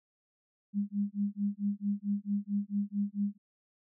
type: tone with tremolo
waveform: sine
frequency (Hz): 202.8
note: G#3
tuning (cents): -41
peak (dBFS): -26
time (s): 0.73-3.38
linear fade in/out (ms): 50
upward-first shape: sine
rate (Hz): 4.5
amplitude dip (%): 100
effects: none